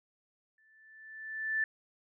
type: tone with exponential growth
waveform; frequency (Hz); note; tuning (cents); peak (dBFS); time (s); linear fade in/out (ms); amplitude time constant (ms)
sine; 1760; A6; 0; -26; 0.58-1.64; 2; 230
effects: none

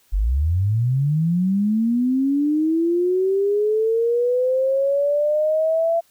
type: linear sweep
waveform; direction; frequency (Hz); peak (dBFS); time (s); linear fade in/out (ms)
sine; up; 42.67 to 676; -16; 0.12-6.01; 20
effects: white hiss -59 dBFS RMS until 6.1 s

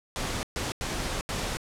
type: noise bursts at uneven times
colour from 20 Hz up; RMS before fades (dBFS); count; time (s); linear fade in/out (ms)
pink; -31; 4; 0.16-0.43 / 0.56-0.72 / 0.81-1.21 / 1.29-1.57; 0
effects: low-pass 9000 Hz 12 dB/octave

